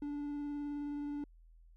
triangle tone with vibrato, 290.3 Hz, D4, 20 cents flat, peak -35 dBFS, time 0.02-1.24 s, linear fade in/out 2 ms, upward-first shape triangle, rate 19 Hz, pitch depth 15 cents each way, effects added 41 Hz sine -57 dBFS peak until 1.76 s

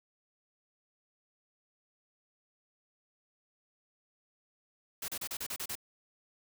white noise bursts, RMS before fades -38 dBFS, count 8, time 5.02-5.754 s, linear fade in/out 5 ms, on 62 ms, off 34 ms, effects none

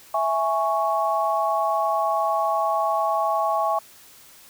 sine chord, C# minor, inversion first, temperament equal, 659.3 / 830.6 / 1108.7 Hz, E5 / G#5 / C#6, 0 / 0 / 0 cents, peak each -24 dBFS, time 0.14-3.79 s, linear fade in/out 5 ms, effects white hiss -49 dBFS RMS until 4.49 s

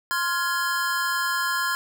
square chord, F minor, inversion second, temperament just, 1047.7 / 1396.9 / 1676.3 Hz, C6 / F6 / Ab6, +2 / 0 / +16 cents, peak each -28 dBFS, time 0.11-1.75 s, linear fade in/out 0 ms, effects none

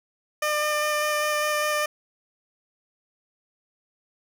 15% pulse tone with vibrato, 601 Hz, D5, 40 cents sharp, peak -16 dBFS, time 0.42-1.86 s, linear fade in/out 5 ms, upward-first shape square, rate 5 Hz, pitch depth 8 cents each way, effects none

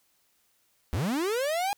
45% pulse linear sweep, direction up, 64.5 to 830.6 Hz, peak -26 dBFS, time 0.93-1.73 s, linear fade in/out 0 ms, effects white hiss -69 dBFS RMS until 1.77 s

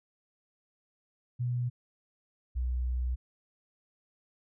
sine tone pair in turn, 122.6 / 62.07 Hz, B2 / B1, -12 / +9 cents, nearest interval octave, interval 1179 cents, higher first, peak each -28 dBFS, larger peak neither, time 1.39-1.7 / 2.55-3.16 s, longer second, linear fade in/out 20 ms, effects none

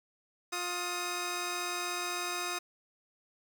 10% pulse tone pair together, 353.7 / 1256.1 Hz, F4 / D#6, +22 / +16 cents, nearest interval octave + minor seventh, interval 2194 cents, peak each -28 dBFS, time 0.52-2.59 s, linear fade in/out 10 ms, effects none

